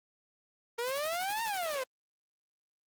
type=exponential two-way sweep; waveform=sawtooth; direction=up then down; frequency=459.8 to 930 to 500 Hz; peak=-28 dBFS; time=0.78-1.84 s; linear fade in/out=10 ms; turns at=1.43 s
type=noise with tremolo; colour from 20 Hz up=white; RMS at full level=-42 dBFS; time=0.87-1.76 s; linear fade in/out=2 ms; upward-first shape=sine; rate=12 Hz; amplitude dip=90%
effects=Opus 24 kbps